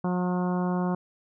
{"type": "harmonic tone", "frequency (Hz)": 180, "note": "F#3", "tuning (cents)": -47, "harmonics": [1, 2, 3, 4, 5, 6, 7, 8], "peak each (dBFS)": [-25, -33, -37, -36, -37, -38, -44, -45], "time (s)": [0.04, 0.95], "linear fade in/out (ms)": 5, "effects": []}